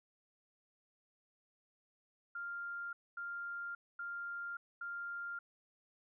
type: tone bursts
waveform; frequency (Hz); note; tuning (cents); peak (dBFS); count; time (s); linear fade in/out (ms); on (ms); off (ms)
sine; 1396.9; F6; 0; -40; 4; 2.35-5.39; 5; 580; 240
effects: none